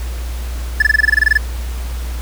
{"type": "tone bursts", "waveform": "triangle", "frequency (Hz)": 1732, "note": "A6", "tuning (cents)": -28, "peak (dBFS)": -5, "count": 13, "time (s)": [0.8, 1.375], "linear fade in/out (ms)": 5, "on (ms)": 23, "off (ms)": 23, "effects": ["added 60 Hz sine -20 dBFS peak until 2.21 s", "pink hiss -34 dBFS RMS until 2.21 s"]}